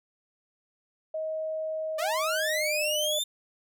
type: tone with pitch glide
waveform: sine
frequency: 631 to 606.3 Hz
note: D#5 to D#5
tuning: +24 to -45 cents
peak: -29 dBFS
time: 1.14-3.19 s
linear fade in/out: 5 ms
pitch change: -69 cents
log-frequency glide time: 2.33-2.73 s
type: linear sweep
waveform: sawtooth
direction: up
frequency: 574 to 3639 Hz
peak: -24 dBFS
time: 1.98-3.24 s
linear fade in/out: 10 ms
effects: none